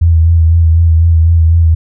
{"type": "tone with vibrato", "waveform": "sine", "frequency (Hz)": 82.41, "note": "E2", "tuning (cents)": 0, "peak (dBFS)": -4, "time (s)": [0.01, 1.75], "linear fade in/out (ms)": 10, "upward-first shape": "sine", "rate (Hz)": 4, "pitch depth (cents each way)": 37, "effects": []}